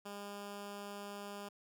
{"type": "tone", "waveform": "10% pulse", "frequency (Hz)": 202.7, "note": "G#3", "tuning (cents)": -42, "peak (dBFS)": -36, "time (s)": [0.05, 1.49], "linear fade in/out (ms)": 10, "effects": []}